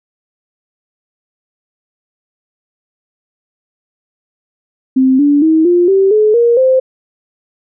sine tone with pitch steps, 261.6 / 288.6 / 318.4 / 351.2 / 387.5 / 427.4 / 471.5 / 520.2 Hz, C4 / D4 / D#4 / F4 / G4 / G#4 / A#4 / C5, 0 / -30 / +40 / +10 / -20 / +50 / +20 / -10 cents, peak -6 dBFS, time 4.96-6.8 s, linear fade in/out 10 ms, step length 230 ms, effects none

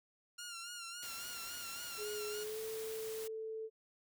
10% pulse tone with vibrato, 1396.9 Hz, F6, in tune, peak -36 dBFS, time 0.38-2.44 s, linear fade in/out 10 ms, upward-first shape sine, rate 3.6 Hz, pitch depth 54 cents each way
white noise, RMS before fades -49 dBFS, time 1.02-3.28 s, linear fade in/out 10 ms
sine tone with pitch glide, 420 to 441.4 Hz, G#4 to A4, +19 to +5 cents, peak -40 dBFS, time 1.97-3.7 s, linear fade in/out 50 ms, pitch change +86 cents, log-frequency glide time 2.37-2.62 s
effects none

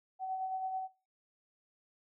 sine tone with tremolo, 756 Hz, F#5, 37 cents sharp, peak -33 dBFS, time 0.19-0.88 s, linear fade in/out 50 ms, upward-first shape sine, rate 9.2 Hz, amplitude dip 45%, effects noise-tail reverb RT60 0.3 s tail -18 dB re dry

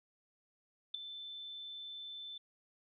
sine tone with ADSR envelope, 3530 Hz, A7, 5 cents sharp, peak -31 dBFS, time 0.94-2.38 s, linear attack 7 ms, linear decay 4 ms, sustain -13 dB, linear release 6 ms, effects none

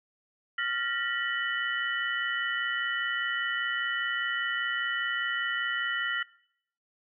sine tone cluster, 1390 / 1799 / 1924 / 2986 Hz, F6 / A6 / B6 / F#7, -9 / +38 / -46 / +15 cents, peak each -32 / -36 / -31 / -36 dBFS, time 0.58-6.23 s, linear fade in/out 5 ms, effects noise-tail reverb RT60 0.7 s tail -22 dB re dry

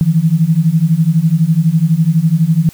sine beating tone pair, 155.56 / 167.56 Hz, D#3 / E3, 0 / +29 cents, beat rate 12 Hz, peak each -12 / -11 dBFS, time 0.01-2.69 s, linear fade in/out 0 ms, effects white hiss -41 dBFS RMS until 2.73 s

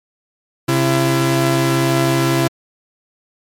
sawtooth tone pair together, 134.1 / 336.2 Hz, C3 / E4, +43 / +34 cents, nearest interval octave + major third, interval 1591 cents, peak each -12 dBFS, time 0.68-2.48 s, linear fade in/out 10 ms, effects MP3 64 kbps

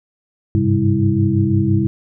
sine tone cluster, 98.3 / 104.2 / 133.4 / 199.6 / 326 Hz, G2 / G#2 / C3 / G3 / E4, +5 / +6 / +34 / +32 / -19 cents, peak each -19 dBFS, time 0.55-1.87 s, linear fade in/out 0 ms, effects none

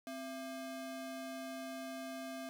square ring-modulated tone, 466.2 Hz, A#4, in tune, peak -40 dBFS, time 0.07-2.49 s, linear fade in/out 0 ms, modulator 205 Hz, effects none

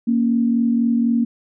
sine tone pair together, 233.2 / 277.2 Hz, A#3 / C#4, +1 / 0 cents, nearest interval minor third, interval 299 cents, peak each -15 / -23 dBFS, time 0.07-1.25 s, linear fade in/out 10 ms, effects none

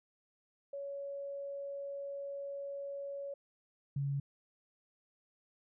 sine tone pair in turn, 560 / 140 Hz, C#5 / C#3, +18 / +18 cents, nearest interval 2 octaves, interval 2400 cents, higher first, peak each -39 / -32 dBFS, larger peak second, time 0.73-3.34 / 3.96-4.2 s, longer first, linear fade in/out 5 ms, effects none

